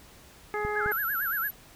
harmonic tone, 419.5 Hz, G#4, 17 cents sharp, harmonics 1 / 2 / 3 / 4 / 5, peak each -31 / -34 / -36 / -37 / -38 dBFS, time 0.54-0.92 s, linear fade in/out 0 ms
clicks, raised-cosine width 5 ms, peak -23 / -25 dBFS, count 2, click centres 0.65 / 0.861 s
sine tone with vibrato, 1504 Hz, F#6, 28 cents sharp, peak -28 dBFS, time 0.75-1.49 s, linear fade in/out 20 ms, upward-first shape sine, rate 8.8 Hz, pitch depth 210 cents each way
sine tone, 11840 Hz, F#9, in tune, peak -31 dBFS, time 0.91-1.51 s, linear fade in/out 10 ms
effects pink hiss -53 dBFS RMS until 1.75 s

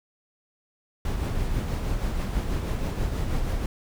brown noise with tremolo, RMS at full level -25 dBFS, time 1.05-3.66 s, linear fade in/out 2 ms, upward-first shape triangle, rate 6.2 Hz, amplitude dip 40%, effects none

